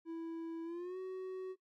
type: tone with pitch glide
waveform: triangle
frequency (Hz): 329.6 to 374.3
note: E4 to F#4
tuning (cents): 0 to +20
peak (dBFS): -38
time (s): 0.05-1.56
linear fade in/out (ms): 50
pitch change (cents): +220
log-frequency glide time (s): 0.64-0.98
effects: noise-tail reverb RT60 0.1 s tail -19 dB re dry + AAC 48 kbps